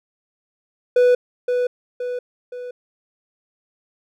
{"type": "tone with echo", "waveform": "triangle", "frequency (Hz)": 493.9, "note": "B4", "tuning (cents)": 0, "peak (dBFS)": -9, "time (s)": [0.96, 1.15], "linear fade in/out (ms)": 5, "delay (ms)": 520, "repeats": 3, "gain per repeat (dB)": -6, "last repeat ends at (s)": 2.71, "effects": []}